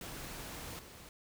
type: noise with level steps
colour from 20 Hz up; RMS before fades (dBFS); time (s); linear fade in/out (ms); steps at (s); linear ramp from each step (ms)
pink; -45 / -53; 0.01-1.09; 2; 0.79; 2
effects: none